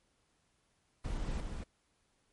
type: noise with echo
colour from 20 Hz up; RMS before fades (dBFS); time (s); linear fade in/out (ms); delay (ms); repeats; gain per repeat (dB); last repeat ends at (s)
brown; -37; 1.04-1.41; 10; 230; 1; -3; 1.64
effects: pink hiss -75 dBFS RMS until 2.32 s + MP3 48 kbps